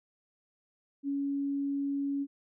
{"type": "tone", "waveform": "sine", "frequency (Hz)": 280, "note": "C#4", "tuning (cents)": 18, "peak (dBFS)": -29, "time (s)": [1.03, 2.27], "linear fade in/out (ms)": 50, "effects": []}